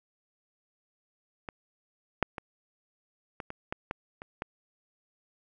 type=clicks; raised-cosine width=0.5 ms; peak=-22 / -8 / -21 / -22 / -23 / -17 / -17 / -26 / -18 dBFS; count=9; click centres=1.488 / 2.227 / 2.382 / 3.402 / 3.504 / 3.725 / 3.911 / 4.219 / 4.421 s; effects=none